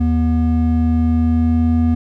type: tone pair together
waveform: triangle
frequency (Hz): 80.42 / 241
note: E2 / B3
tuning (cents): -42 / -42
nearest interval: octave + perfect fifth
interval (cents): 1900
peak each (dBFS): -13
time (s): 0-1.95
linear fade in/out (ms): 10
effects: none